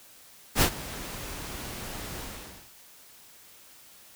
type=noise with ADSR envelope; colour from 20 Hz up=pink; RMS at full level=-19 dBFS; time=0.55-2.7 s; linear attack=70 ms; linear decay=77 ms; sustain=-19 dB; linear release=510 ms; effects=white hiss -53 dBFS RMS until 4.15 s